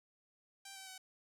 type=tone with pitch steps; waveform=5% pulse; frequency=784 / 769.6 / 755.5 Hz; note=G5 / G5 / F#5; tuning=0 / -32 / +36 cents; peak=-37 dBFS; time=0.65-0.98 s; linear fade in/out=5 ms; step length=110 ms; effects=none